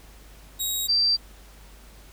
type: tone pair in turn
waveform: 15% pulse / sine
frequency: 3802 / 4691 Hz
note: A#7 / D8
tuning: +33 / -3 cents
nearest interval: major third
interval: 364 cents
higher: second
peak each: -18 dBFS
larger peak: neither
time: 0.59-0.88 / 0.88-1.17 s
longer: neither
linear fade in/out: 20 ms
effects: added 50 Hz sine -47 dBFS peak until 2.12 s + pink hiss -52 dBFS RMS until 2.12 s